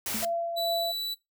white noise, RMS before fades -32 dBFS, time 0.06-0.25 s, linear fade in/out 2 ms
sine tone with exponential decay, 220 Hz, A3, in tune, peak -30 dBFS, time 0.14-0.35 s, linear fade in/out 5 ms, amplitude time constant 44 ms
sine tone with tremolo, 679 Hz, F5, 49 cents flat, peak -26 dBFS, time 0.22-0.92 s, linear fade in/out 10 ms, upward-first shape triangle, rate 2.5 Hz, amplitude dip 45%
45% pulse tone, 3951 Hz, B7, in tune, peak -30 dBFS, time 0.56-1.15 s, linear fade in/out 20 ms
effects noise-tail reverb RT60 0.2 s tail -20 dB re dry

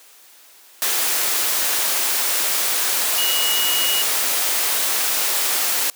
sine tone in noise, 2900 Hz, F#7, 35 cents flat, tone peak -21 dBFS, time 3.18-4.02 s, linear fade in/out 0 ms, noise white, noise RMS -20 dBFS, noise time 0.82-5.9 s, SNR -4 dB, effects white hiss -48 dBFS RMS until 5.95 s + high-pass 400 Hz 12 dB/octave

